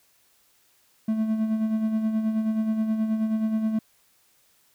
triangle tone with tremolo, 219.4 Hz, A3, 5 cents flat, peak -18 dBFS, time 1.08-3.79 s, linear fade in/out 5 ms, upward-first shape sine, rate 9.4 Hz, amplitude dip 50%, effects white hiss -63 dBFS RMS until 4.74 s

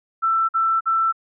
sine tone bursts, 1333 Hz, E6, 19 cents sharp, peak -16 dBFS, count 3, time 0.22-1.126 s, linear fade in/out 20 ms, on 270 ms, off 48 ms, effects none

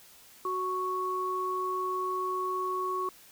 sine tone pair together, 370.4 / 1108.7 Hz, F#4 / C#6, +2 / 0 cents, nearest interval octave + perfect fifth, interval 1898 cents, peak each -34 / -30 dBFS, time 0.45-3.09 s, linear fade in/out 2 ms, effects white hiss -55 dBFS RMS until 3.31 s

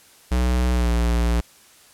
square tone with pitch glide, 61.74 to 58.61 Hz, B1 to A#1, 0 to +10 cents, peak -18 dBFS, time 0.31-1.41 s, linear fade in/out 10 ms, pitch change -90 cents, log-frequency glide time 0.74-0.9 s, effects white hiss -51 dBFS RMS until 1.93 s + low-pass 12000 Hz 12 dB/octave

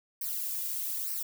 violet noise with flanger, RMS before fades -34 dBFS, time 0.21-1.23 s, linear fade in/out 5 ms, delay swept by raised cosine 0.28 to 2.28 ms, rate 1.1 Hz, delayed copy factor -0.7, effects none

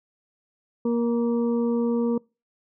harmonic tone with a mistuned harmonic, 235.5 Hz, A#3, 18 cents sharp, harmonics 1 / 2 / 4 / 5, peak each -22 / -25 / -39 / -43 dBFS, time 0.85-2.18 s, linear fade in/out 5 ms, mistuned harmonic 5, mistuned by -24 cents, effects noise-tail reverb RT60 0.3 s tail -26 dB re dry

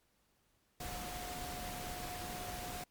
sine tone in noise, 720 Hz, F#5, 47 cents flat, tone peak -46 dBFS, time 0.8-2.84 s, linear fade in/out 5 ms, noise pink, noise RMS -44 dBFS, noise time 0.8-2.84 s, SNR -5 dB, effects pink hiss -75 dBFS RMS until 2.9 s + MP3 96 kbps

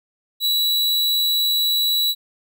45% pulse tone, 3927 Hz, B7, 11 cents flat, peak -17 dBFS, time 0.4-2.15 s, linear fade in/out 50 ms, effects none

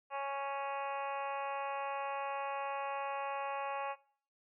harmonic tone, 277.2 Hz, C#4, in tune, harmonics 2 / 3 / 4 / 5 / 6 / 7 / 8 / 9 / 10, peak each -42 / -39 / -41 / -51 / -52 / -54 / -56 / -50 / -53 dBFS, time 0.1-3.96 s, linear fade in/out 50 ms, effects noise-tail reverb RT60 0.5 s tail -20 dB re dry

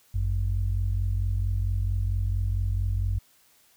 sine tone pair together, 50.06 / 94.5 Hz, G1 / F#2, +37 / +37 cents, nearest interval major seventh, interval 1100 cents, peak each -25 dBFS, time 0.14-3.19 s, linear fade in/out 10 ms, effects tanh soft clip ceiling -17 dBFS + white hiss -61 dBFS RMS until 3.76 s

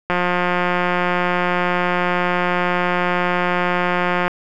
click train, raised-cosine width 0.5 ms, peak -4 dBFS, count 745, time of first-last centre 0.1-4.28 s, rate 178 Hz, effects none

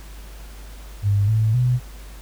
sine tone with pitch steps, 101 / 109.8 / 124.5 Hz, G#2 / A2 / B2, -48 / -3 / +14 cents, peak -15 dBFS, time 1.02-1.8 s, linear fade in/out 50 ms, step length 260 ms, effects added 50 Hz sine -36 dBFS peak until 2.21 s + pink hiss -46 dBFS RMS until 2.21 s

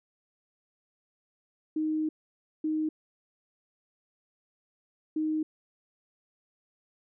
sine tone bursts at uneven times, 311.1 Hz, D#4, in tune, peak -26 dBFS, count 3, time 1.76-2.09 / 2.64-2.89 / 5.16-5.43 s, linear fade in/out 5 ms, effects none

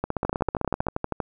two click trains, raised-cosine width 1 ms, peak -11 / -11 dBFS, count 13 / 14, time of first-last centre 0.25-1.202 / 0.04-0.868 s, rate 12.6 / 15.7 Hz, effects none

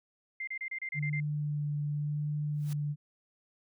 sine tone bursts, 2093 Hz, C7, in tune, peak -34 dBFS, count 8, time 0.4-1.202 s, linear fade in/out 5 ms, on 74 ms, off 30 ms
sine tone with vibrato, 147.9 Hz, D3, 13 cents sharp, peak -30 dBFS, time 0.94-2.96 s, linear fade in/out 50 ms, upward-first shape sine, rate 0.88 Hz, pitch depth 12 cents each way
white noise with exponential growth, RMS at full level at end -45 dBFS, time 2.53-2.73 s, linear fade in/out 1 ms, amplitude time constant 43 ms
effects none

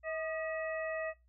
harmonic tone with a mistuned harmonic, 640 Hz, D#5, 49 cents sharp, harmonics 1 / 2 / 3 / 4, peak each -36 / -46 / -41 / -49 dBFS, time 0.03-1.14 s, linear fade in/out 50 ms, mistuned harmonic 2, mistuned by -69 cents, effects noise-tail reverb RT60 0.2 s tail -18 dB re dry + added 60 Hz sine -64 dBFS peak until 1.28 s

